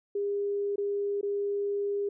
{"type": "tone with dropouts", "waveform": "sine", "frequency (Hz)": 404.5, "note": "G#4", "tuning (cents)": -46, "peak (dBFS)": -27, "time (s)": [0.15, 2.09], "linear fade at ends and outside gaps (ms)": 5, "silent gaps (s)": [[0.759, 0.78], [1.212, 1.229]], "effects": []}